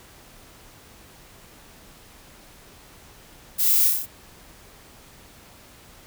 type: noise with echo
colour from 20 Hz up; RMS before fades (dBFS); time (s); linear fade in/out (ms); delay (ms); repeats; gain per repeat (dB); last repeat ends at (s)
violet; -22; 3.58-3.89; 20; 29; 6; -2; 4.064
effects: pink hiss -49 dBFS RMS until 6.06 s

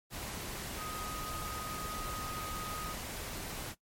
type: tone in noise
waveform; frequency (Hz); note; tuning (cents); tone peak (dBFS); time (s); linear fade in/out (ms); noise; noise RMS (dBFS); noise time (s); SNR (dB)
sine; 1249; D#6; +6; -41; 0.76-2.96; 50; pink; -41; 0.1-3.75; -3
effects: noise-tail reverb RT60 0.1 s tail -17 dB re dry + MP3 64 kbps

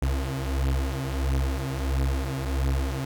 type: beating tone pair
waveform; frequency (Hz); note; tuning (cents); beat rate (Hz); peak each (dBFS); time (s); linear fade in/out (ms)
35% pulse; 66.3 / 67.8; C2 / C#2; +23 / -38; 1.5; -26 / -25; 0.02-3.05; 5
effects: none

